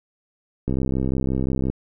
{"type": "click train", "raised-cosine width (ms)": 3, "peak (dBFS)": -11, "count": 68, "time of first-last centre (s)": [0.68, 1.7], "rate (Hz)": 65.7, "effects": []}